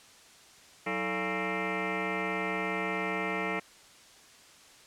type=tone with frequency modulation; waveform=sine; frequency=830.6 Hz; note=G#5; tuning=in tune; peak=-29 dBFS; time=0.86-3.6 s; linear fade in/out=10 ms; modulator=254 Hz; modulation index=6.3; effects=white hiss -55 dBFS RMS until 4.86 s + low-pass 8000 Hz 12 dB/octave